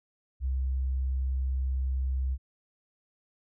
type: tone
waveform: sine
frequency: 65.41 Hz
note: C2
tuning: in tune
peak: -26 dBFS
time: 0.4-2.38 s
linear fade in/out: 50 ms
effects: none